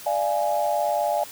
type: tone cluster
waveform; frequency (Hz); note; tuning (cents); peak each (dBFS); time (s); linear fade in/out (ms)
sine; 590 / 689 / 834; D5 / F5 / G#5; +8 / -24 / +7; -25; 0.06-1.24; 5
effects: white hiss -41 dBFS RMS until 1.31 s